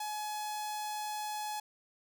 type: tone with notch filter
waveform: sawtooth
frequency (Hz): 846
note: G#5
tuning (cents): +32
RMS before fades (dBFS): -38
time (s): 0-1.6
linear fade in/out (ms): 5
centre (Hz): 2000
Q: 1.2
effects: none